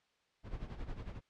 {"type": "noise with tremolo", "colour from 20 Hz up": "brown", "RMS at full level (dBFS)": -41, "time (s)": [0.43, 1.21], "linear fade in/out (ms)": 50, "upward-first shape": "sine", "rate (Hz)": 11, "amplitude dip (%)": 70, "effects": ["white hiss -75 dBFS RMS until 1.29 s", "low-pass 4000 Hz 12 dB/octave"]}